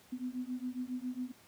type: beating tone pair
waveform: sine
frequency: 247.8 / 255.1 Hz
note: B3 / C4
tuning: +6 / -44 cents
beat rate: 7.3 Hz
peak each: -39 / -39 dBFS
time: 0.12-1.32 s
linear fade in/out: 10 ms
effects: pink hiss -61 dBFS RMS until 1.47 s + high-pass 100 Hz 12 dB/octave